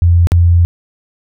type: tone with dropouts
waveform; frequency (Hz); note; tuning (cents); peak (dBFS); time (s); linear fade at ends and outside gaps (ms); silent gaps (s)
sine; 86.1; F2; -24; -5; 0.02-0.65; 0; 0.271-0.319
effects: none